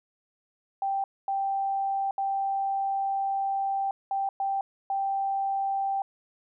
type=tone bursts at uneven times; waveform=sine; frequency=784 Hz; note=G5; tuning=in tune; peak=-25 dBFS; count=6; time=0.82-1.04 / 1.28-2.11 / 2.18-3.91 / 4.11-4.29 / 4.4-4.61 / 4.9-6.02 s; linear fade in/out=2 ms; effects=none